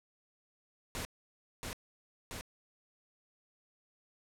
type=noise with echo; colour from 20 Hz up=pink; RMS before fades=-39 dBFS; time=0.95-1.05 s; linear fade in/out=0 ms; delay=680 ms; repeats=2; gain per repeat=-2 dB; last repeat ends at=2.41 s; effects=low-pass 12000 Hz 12 dB/octave